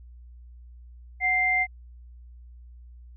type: tone pair together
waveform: sine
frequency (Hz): 740 / 2093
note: F#5 / C7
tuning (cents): 0 / 0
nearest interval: octave + tritone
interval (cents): 1800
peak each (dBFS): -28 / -21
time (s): 1.2-1.67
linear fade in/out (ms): 50
effects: added 60 Hz sine -44 dBFS peak until 3.16 s